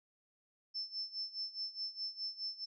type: tone with tremolo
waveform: sine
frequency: 5300 Hz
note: E8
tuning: 9 cents sharp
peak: -36 dBFS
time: 0.74-2.66 s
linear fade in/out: 20 ms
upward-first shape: sine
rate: 4.8 Hz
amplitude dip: 85%
effects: none